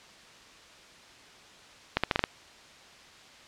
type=clicks; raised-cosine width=0.3 ms; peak=-7 dBFS; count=6; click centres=1.97 / 2.036 / 2.112 / 2.159 / 2.193 / 2.239 s; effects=white hiss -52 dBFS RMS until 3.47 s + low-pass 5000 Hz 12 dB/octave